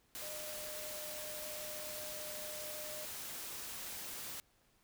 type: tone in noise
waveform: sine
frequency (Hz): 608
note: D#5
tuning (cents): -40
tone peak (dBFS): -48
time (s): 0.22-3.05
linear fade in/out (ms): 0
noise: white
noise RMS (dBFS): -45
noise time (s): 0.15-4.4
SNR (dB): -6
effects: pink hiss -72 dBFS RMS until 4.83 s